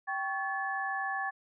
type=tone cluster; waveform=sine; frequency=780 / 1113 / 1726 Hz; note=G5 / C#6 / A6; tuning=-9 / +7 / -34 cents; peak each=-35 / -38 / -34 dBFS; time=0.07-1.31 s; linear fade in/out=20 ms; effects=none